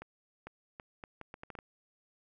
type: accelerating click train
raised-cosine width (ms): 0.5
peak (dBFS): -29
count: 10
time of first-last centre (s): 0.02-1.589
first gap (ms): 450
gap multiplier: 0.73
effects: none